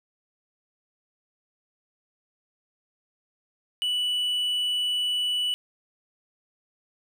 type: tone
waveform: triangle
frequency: 2960 Hz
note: F#7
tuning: in tune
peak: -22 dBFS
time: 3.82-5.54 s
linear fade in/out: 0 ms
effects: none